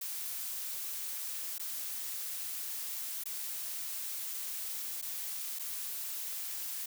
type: noise with dropouts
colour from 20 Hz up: blue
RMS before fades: -39 dBFS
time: 0.01-6.86 s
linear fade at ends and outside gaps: 5 ms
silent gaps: 1.583-1.595 / 3.238-3.256 / 5.016-5.023 / 5.589-5.594 s
effects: none